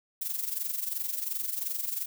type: noise with amplitude modulation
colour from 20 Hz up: violet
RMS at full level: -30 dBFS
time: 0.21-2.06 s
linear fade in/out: 10 ms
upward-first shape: sine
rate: 22.8 Hz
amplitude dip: 70%
effects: none